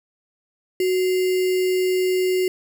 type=tone with sample-and-hold; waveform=sine; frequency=370 Hz; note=F#4; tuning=in tune; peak=-17 dBFS; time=0.8-2.48 s; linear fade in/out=2 ms; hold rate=2450 Hz; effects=none